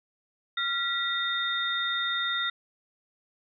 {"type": "tone cluster", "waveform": "sine", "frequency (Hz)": [1383, 1943, 3661], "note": ["F6", "B6", "A#7"], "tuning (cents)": [-17, -29, -32], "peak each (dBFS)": [-31, -32, -29], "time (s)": [0.57, 2.5], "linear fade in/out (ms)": 5, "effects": []}